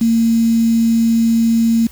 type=tone with quantisation; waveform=sine; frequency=228.6 Hz; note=A#3; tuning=34 cents flat; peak=-10 dBFS; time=0.01-1.87 s; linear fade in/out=5 ms; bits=5; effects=added 60 Hz sine -39 dBFS peak until 1.91 s + white hiss -44 dBFS RMS until 1.91 s